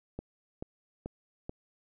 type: click train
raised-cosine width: 2 ms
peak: -24 dBFS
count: 4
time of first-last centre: 0.19-1.494 s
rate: 2.3 Hz
effects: none